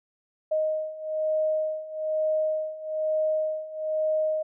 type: beating tone pair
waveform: sine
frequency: 622.3 / 623.4 Hz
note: D#5 / D#5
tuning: 0 / +3 cents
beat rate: 1.1 Hz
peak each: -29 / -26 dBFS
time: 0.51-4.43 s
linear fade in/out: 10 ms
effects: none